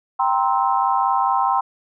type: chord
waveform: sine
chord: C dominant seventh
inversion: second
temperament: just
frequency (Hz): 784.9 / 941.9 / 1046.5 / 1308.1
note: G5 / Bb5 / C6 / E6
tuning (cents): +2 / +18 / 0 / -14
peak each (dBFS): -20 / -22 / -20 / -26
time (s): 0.19-1.61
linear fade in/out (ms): 10
effects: none